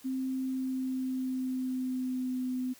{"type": "tone with pitch glide", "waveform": "sine", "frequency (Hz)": [261.6, 254.2], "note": ["C4", "C4"], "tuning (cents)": [0, -50], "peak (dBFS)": -30, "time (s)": [0.04, 2.74], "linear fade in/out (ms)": 20, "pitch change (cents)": -50, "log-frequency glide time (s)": [0.38, 2.46], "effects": ["white hiss -57 dBFS RMS until 2.79 s"]}